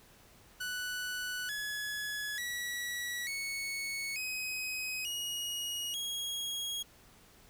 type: tone with pitch steps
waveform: sawtooth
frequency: 1484 / 1694.9 / 1935.7 / 2211 / 2525 / 2884 / 3293 Hz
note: F#6 / G#6 / B6 / C#7 / D#7 / F#7 / G#7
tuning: +5 / +35 / -35 / -5 / +25 / -45 / -15 cents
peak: -32 dBFS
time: 0.6-6.83 s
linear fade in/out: 10 ms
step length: 890 ms
effects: pink hiss -60 dBFS RMS until 7.49 s